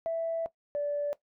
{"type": "tone pair in turn", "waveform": "sine", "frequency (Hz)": [660, 581.1], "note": ["E5", "D5"], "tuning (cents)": [2, -18], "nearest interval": "major second", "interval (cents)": 220, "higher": "first", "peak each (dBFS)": -27, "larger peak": "neither", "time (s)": [[0.06, 0.46], [0.75, 1.13]], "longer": "first", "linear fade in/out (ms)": 0, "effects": ["noise-tail reverb RT60 0.1 s tail -17 dB re dry", "tanh soft clip ceiling -23 dBFS"]}